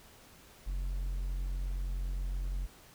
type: tone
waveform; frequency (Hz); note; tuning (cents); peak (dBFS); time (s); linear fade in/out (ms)
triangle; 45.28; F#1; -37; -30; 0.66-2.67; 20
effects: pink hiss -57 dBFS RMS until 2.94 s